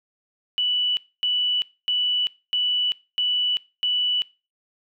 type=tone bursts; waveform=sine; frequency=2963 Hz; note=F#7; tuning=2 cents sharp; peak=-19 dBFS; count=6; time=0.58-4.22 s; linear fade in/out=0 ms; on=390 ms; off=260 ms; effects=noise-tail reverb RT60 0.3 s tail -21 dB re dry